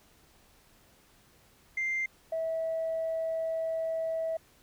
sine tone pair in turn, 2093 / 650 Hz, C7 / E5, 0 / -24 cents, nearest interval octave + minor sixth, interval 2024 cents, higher first, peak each -27 / -28 dBFS, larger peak first, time 1.77-2.06 / 2.32-4.37 s, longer second, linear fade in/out 5 ms, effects tanh soft clip ceiling -25 dBFS + pink hiss -62 dBFS RMS until 4.62 s

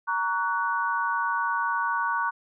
sine chord, F# major, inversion first, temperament equal with one note detuned, 932.3 / 1128.1 / 1480 Hz, A#5 / C#6 / F#6, 0 / +30 / 0 cents, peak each -28 dBFS, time 0.07-2.31 s, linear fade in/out 20 ms, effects none

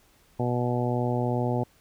harmonic tone, 122.4 Hz, B2, 15 cents flat, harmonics 1 / 2 / 3 / 4 / 5 / 6 / 7, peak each -27 / -30 / -32 / -33 / -34 / -35 / -35 dBFS, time 0.39-1.64 s, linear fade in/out 10 ms, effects pink hiss -61 dBFS RMS until 1.8 s

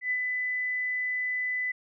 sine tone with ADSR envelope, 2000 Hz, B6, 21 cents sharp, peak -24 dBFS, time 0.01-1.72 s, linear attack 98 ms, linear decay 65 ms, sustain -3 dB, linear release 9 ms, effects none

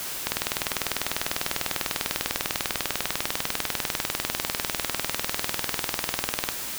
click train, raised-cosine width 0.2 ms, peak -6 dBFS, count 126, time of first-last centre 0.27-6.489 s, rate 20.1 Hz, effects white hiss -33 dBFS RMS until 6.78 s

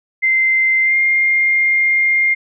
sine tone with pitch glide, 2080 to 2116 Hz, C7 to C7, -11 to +19 cents, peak -11 dBFS, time 0.22-2.35 s, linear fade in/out 20 ms, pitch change +30 cents, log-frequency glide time 0.83-0.95 s, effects none

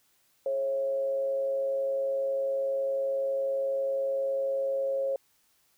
sine tone with frequency modulation, 543 Hz, C#5, 36 cents flat, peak -26 dBFS, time 0.46-5.16 s, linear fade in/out 2 ms, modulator 120 Hz, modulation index 0.32, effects white hiss -68 dBFS RMS until 5.77 s

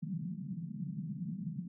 white band-pass noise, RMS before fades -40 dBFS, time 0.02-1.68 s, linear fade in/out 10 ms, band 150 to 200 Hz, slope 48 dB/octave, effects none

